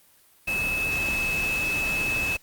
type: tone in noise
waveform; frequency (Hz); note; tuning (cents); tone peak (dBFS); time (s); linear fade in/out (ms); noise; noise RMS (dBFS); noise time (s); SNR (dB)
sine; 2596; E7; -27; -24; 0.47-2.37; 10; pink; -33; 0.47-2.37; +6
effects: white hiss -58 dBFS RMS until 2.42 s + Opus 32 kbps